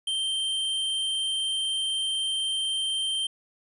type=tone; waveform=square; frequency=3138 Hz; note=G7; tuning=1 cent sharp; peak=-26 dBFS; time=0.07-3.27 s; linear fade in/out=5 ms; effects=resampled to 24000 Hz + 11-bit